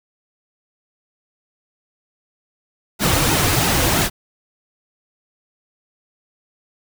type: noise with flanger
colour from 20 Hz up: pink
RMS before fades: -17 dBFS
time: 2.99-4.1 s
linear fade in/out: 50 ms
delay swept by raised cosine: 1.7 to 5.2 ms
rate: 3 Hz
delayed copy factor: -0.7
effects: none